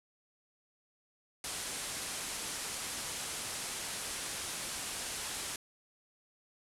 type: low-pass noise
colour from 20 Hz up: white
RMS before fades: -40 dBFS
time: 1.44-5.56 s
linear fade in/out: 2 ms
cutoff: 11000 Hz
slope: 48 dB/octave
effects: none